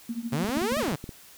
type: tone with tremolo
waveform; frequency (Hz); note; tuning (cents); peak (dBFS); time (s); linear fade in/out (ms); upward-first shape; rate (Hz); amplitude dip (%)
sine; 233.1; A#3; 0; -26; 0.09-0.86; 2; triangle; 13; 95
type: exponential two-way sweep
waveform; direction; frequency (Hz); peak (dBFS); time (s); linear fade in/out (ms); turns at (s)
sawtooth; up then down; 127.5 to 654 to 127.5; -22; 0.32-0.96; 10; 0.79
type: clicks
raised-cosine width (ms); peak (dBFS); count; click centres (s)
3; -24; 11; 0.445 / 0.492 / 0.572 / 0.617 / 0.722 / 0.769 / 0.831 / 0.882 / 0.919 / 1.041 / 1.092
effects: white hiss -51 dBFS RMS until 1.37 s